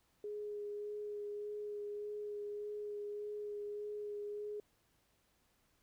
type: tone with vibrato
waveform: sine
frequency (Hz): 415.3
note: G#4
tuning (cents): 0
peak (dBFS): -40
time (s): 0.24-4.6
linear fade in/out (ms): 2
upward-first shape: sine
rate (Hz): 1.7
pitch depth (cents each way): 12
effects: pink hiss -75 dBFS RMS until 5.82 s